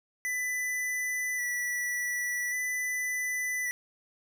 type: tone with vibrato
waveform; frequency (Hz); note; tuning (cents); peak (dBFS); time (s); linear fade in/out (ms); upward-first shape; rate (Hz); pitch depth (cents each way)
square; 1975.5; B6; 0; -30; 0.25-3.71; 0; square; 0.44; 17
effects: none